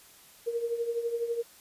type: tone with tremolo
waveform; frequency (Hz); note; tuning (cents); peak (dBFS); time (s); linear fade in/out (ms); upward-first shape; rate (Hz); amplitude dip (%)
sine; 468; A#4; +7; -25; 0.46-1.43; 20; triangle; 12; 75
effects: white hiss -55 dBFS RMS until 1.6 s + resampled to 32000 Hz